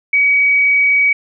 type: tone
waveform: sine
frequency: 2266 Hz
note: C#7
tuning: 37 cents sharp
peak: -9 dBFS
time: 0.13-1.13 s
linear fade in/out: 5 ms
effects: none